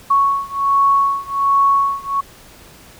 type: beating tone pair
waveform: sine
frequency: 1108.7 / 1110 Hz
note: C#6 / C#6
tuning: 0 / +2 cents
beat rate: 1.3 Hz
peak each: -15 / -16 dBFS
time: 0.1-2.21 s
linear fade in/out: 10 ms
effects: pink hiss -43 dBFS RMS until 2.99 s